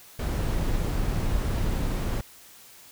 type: noise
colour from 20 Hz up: brown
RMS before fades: -26 dBFS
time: 0.19-2.21 s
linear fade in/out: 5 ms
effects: white hiss -50 dBFS RMS until 2.91 s